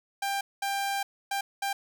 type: tone bursts at uneven times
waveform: sawtooth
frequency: 793 Hz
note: G5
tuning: 20 cents sharp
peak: -24 dBFS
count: 4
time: 0.22-0.41 / 0.62-1.03 / 1.31-1.41 / 1.62-1.73 s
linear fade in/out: 5 ms
effects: none